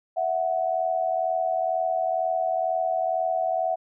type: tone pair together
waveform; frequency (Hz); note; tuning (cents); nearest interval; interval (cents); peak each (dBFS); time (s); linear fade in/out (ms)
sine; 657.9 / 740; E5 / F#5; -4 / 0; major second; 204; -25; 0.16-3.76; 20
effects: none